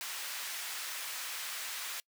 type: high-pass noise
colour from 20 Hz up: pink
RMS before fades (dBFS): -40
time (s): 0.01-2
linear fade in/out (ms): 0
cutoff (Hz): 1500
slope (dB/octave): 12
effects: noise-tail reverb RT60 0.1 s tail -26 dB re dry